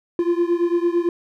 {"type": "beating tone pair", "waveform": "triangle", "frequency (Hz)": [342.1, 351], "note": ["F4", "F4"], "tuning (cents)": [-36, 9], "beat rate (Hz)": 8.9, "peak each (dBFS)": [-17, -19], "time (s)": [0.19, 1.09], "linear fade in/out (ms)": 2, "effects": []}